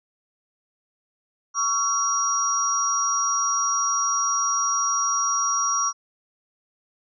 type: tone cluster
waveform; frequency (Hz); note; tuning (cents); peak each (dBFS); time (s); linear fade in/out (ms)
sine; 1120 / 1347 / 5720; C#6 / E6 / F8; +18 / +37 / +41; -24 / -28 / -23; 1.54-5.93; 50
effects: none